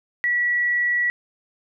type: tone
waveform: sine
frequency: 1939 Hz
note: B6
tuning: 32 cents flat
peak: -18 dBFS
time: 0.24-1.1 s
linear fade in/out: 0 ms
effects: none